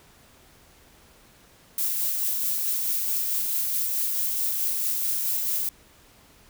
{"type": "noise with tremolo", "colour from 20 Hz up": "violet", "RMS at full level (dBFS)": -25, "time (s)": [1.78, 5.69], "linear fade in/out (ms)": 2, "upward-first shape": "sine", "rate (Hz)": 4.6, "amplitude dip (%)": 25, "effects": ["pink hiss -55 dBFS RMS until 6.49 s"]}